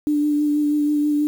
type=tone with vibrato; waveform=sine; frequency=295.9 Hz; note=D4; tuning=13 cents sharp; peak=-16 dBFS; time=0.07-1.27 s; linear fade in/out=0 ms; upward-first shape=sine; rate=6.2 Hz; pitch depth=17 cents each way; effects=7-bit